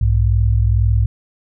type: tone pair together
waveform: sine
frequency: 61.74 / 103.83 Hz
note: B1 / G#2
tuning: 0 / 0 cents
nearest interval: major sixth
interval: 900 cents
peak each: -14 dBFS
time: 0.01-1.06 s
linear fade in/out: 5 ms
effects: none

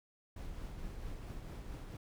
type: noise with tremolo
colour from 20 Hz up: brown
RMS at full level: -43 dBFS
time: 0.36-1.97 s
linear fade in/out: 5 ms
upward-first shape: triangle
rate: 4.5 Hz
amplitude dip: 35%
effects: none

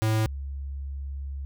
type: tone pair in turn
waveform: square / sine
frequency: 109.7 / 68.92 Hz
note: A2 / C#2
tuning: -5 / -9 cents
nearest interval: minor sixth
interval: 804 cents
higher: first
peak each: -22 / -31 dBFS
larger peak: first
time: 0.02-0.26 / 0.26-1.45 s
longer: second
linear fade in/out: 0 ms
effects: none

